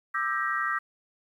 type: chord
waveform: sine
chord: E half-diminished seventh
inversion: third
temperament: just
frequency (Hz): 1186.7 / 1318.5 / 1582.2 / 1898.7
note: D6 / E6 / G6 / Bb6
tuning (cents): +18 / 0 / +16 / +31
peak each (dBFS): -31 / -31 / -32 / -31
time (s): 0.14-0.79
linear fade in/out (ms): 10
effects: 10-bit